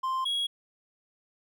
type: tone pair in turn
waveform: triangle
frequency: 1046.5 / 3316 Hz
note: C6 / G#7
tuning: 0 / -3 cents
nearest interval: octave + minor sixth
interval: 1997 cents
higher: second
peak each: -25 dBFS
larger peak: neither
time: 0.03-0.25 / 0.25-0.47 s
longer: neither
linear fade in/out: 10 ms
effects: none